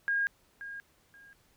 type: tone with echo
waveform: sine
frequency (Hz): 1625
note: G#6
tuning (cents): -38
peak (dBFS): -26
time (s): 0.08-0.27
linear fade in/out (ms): 0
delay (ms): 530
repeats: 2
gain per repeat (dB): -13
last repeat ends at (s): 1.33
effects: pink hiss -67 dBFS RMS until 1.56 s